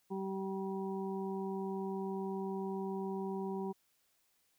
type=harmonic tone; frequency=192.7 Hz; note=G3; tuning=29 cents flat; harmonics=1 / 2 / 4 / 5; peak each=-39 / -39 / -47 / -47 dBFS; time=0.1-3.73 s; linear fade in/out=20 ms; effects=white hiss -75 dBFS RMS until 4.58 s